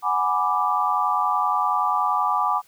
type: chord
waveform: sine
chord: G# half-diminished seventh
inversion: third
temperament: equal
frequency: 740 / 830.6 / 987.8 / 1174.7 Hz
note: F#5 / G#5 / B5 / D6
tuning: 0 / 0 / 0 / 0 cents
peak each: -27 / -25 / -25 / -22 dBFS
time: 0.02-2.62 s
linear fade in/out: 50 ms
effects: white hiss -57 dBFS RMS until 2.67 s